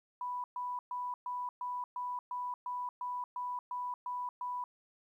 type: tone bursts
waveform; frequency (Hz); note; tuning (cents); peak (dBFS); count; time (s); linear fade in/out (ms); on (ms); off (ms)
sine; 987.8; B5; 0; -35; 13; 0.21-4.64; 2; 230; 120
effects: 12-bit